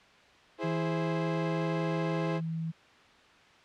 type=chord; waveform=30% pulse; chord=E augmented; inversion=none; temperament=equal; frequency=329.6 / 415.3 / 523.3 Hz; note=E4 / G#4 / B#4; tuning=0 / 0 / 0 cents; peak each=-32 / -34 / -33 dBFS; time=0.58-2.41 s; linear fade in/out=50 ms
type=tone; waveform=sine; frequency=162.8 Hz; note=E3; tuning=21 cents flat; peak=-31 dBFS; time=0.63-2.72 s; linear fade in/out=20 ms
effects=white hiss -57 dBFS RMS until 3.64 s + low-pass 3000 Hz 12 dB/octave